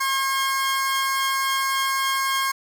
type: tone pair together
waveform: sawtooth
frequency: 1077 / 1613.7 Hz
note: C6 / G6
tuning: +50 / +50 cents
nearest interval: perfect fifth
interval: 700 cents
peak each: -18 / -24 dBFS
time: 0-2.52 s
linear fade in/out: 10 ms
effects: 8-bit